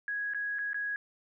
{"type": "tone with dropouts", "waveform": "sine", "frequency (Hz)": 1661.2, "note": "G#6", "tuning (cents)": 0, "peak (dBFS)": -31, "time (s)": [0.08, 0.96], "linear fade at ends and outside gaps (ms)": 1, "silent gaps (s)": [[0.336, 0.346], [0.586, 0.59], [0.732, 0.744]], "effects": []}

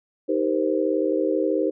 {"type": "chord", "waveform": "sine", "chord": "C minor seventh", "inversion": "first", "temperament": "just", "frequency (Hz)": [314, 392.4, 470.9, 523.3], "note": ["Eb4", "G4", "Bb4", "C5"], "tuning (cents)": [16, 2, 18, 0], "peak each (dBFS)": [-24, -25, -27, -25], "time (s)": [0.28, 1.71], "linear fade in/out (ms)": 20, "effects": []}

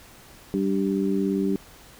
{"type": "harmonic tone", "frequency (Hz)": 97.5, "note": "G2", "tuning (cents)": -9, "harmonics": [2, 3, 4], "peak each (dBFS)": [-24, -26, -27], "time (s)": [0.54, 1.56], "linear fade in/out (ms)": 0, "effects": ["pink hiss -49 dBFS RMS until 1.99 s"]}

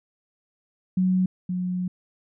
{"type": "tone pair in turn", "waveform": "sine", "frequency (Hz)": [185, 181.4], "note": ["F#3", "F#3"], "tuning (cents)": [0, -34], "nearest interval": "unison", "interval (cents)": 34, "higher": "first", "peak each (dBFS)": [-18, -24], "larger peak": "first", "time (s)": [[0.97, 1.26], [1.49, 1.88]], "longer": "second", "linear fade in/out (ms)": 5, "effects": []}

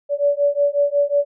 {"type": "beating tone pair", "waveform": "sine", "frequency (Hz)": [571, 576.5], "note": ["D5", "D5"], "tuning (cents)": [-49, -32], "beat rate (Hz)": 5.5, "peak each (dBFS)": -18, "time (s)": [0.09, 1.25], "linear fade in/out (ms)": 50, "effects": []}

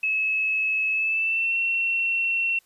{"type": "tone with pitch glide", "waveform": "sine", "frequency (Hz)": [2586, 2716], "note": ["E7", "F7"], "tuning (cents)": [-34, -49], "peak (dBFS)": -21, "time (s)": [0.03, 2.59], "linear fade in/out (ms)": 5, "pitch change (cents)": 85, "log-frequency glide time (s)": [0.91, 1.56], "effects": ["white hiss -62 dBFS RMS until 2.65 s", "resampled to 32000 Hz"]}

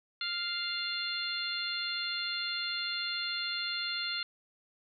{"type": "harmonic tone", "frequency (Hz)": 698.5, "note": "F5", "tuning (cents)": 0, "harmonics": [2, 3, 4, 5, 6], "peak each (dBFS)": [-39, -41, -40, -39, -36], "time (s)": [0.21, 4.23], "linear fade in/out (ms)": 2, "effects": []}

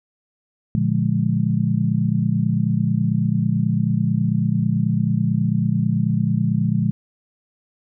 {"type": "chord", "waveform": "sine", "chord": "Bb dominant seventh", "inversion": "none", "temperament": "just", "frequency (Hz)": [116.54, 145.68, 174.81, 209.8], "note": ["Bb2", "D3", "F3", "Ab3"], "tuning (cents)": [0, -14, 2, 18], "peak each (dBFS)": -22, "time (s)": [0.75, 6.91], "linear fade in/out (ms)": 0, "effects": []}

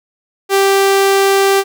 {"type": "tone", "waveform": "sawtooth", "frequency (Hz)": 392, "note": "G4", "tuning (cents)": 0, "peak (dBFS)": -5, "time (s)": [0.49, 1.64], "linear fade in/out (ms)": 50, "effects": []}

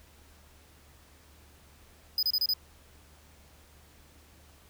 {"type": "tone bursts", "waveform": "square", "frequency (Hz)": 4994, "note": "D#8", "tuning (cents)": 6, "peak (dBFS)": -25, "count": 5, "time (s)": [2.18, 2.536], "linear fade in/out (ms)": 2, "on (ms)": 48, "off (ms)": 29, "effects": ["added 74 Hz sine -58 dBFS peak until 4.69 s", "pink hiss -59 dBFS RMS until 4.69 s"]}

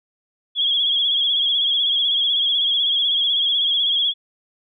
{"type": "tone with vibrato", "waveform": "sine", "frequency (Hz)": 3321, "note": "G#7", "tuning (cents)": -1, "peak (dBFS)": -16, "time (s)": [0.55, 4.14], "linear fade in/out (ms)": 50, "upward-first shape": "sine", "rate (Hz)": 16, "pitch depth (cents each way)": 57, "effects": []}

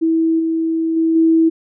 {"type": "tone with level steps", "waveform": "sine", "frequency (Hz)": 325.4, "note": "E4", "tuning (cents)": -22, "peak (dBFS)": [-12, -15, -12, -9], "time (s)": [0.01, 1.5], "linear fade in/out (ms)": 20, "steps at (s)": [0.39, 0.96, 1.15], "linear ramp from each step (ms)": 10, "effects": []}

